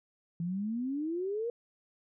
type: exponential sweep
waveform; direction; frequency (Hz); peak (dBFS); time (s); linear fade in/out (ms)
sine; up; 164.81 to 483.1; -31; 0.4-1.5; 2
effects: none